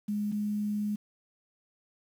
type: tone pair in turn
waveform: sine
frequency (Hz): 207.7 / 208.5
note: G#3 / G#3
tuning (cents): 0 / +7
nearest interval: unison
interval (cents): 7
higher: second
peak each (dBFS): -28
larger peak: neither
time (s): 0.08-0.32 / 0.32-0.96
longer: second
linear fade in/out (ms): 10
effects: 9-bit